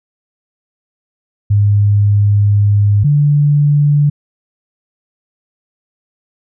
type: tone pair in turn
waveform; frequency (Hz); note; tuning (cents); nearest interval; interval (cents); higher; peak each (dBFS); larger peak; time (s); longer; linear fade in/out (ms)
sine; 102.5 / 145.96; G#2 / D3; -22 / -10; tritone; 612; second; -7; neither; 1.5-3.04 / 3.04-4.1; first; 10
effects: none